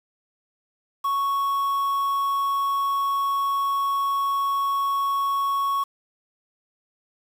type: tone with quantisation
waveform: triangle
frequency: 1108.7 Hz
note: C#6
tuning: in tune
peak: -19 dBFS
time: 1.04-5.84 s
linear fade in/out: 10 ms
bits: 7
effects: none